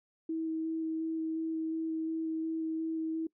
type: tone with vibrato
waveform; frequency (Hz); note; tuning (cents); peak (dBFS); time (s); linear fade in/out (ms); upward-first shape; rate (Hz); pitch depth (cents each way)
sine; 321.7; E4; -42; -31; 0.29-3.27; 5; square; 2.8; 8
effects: noise-tail reverb RT60 0.1 s tail -22 dB re dry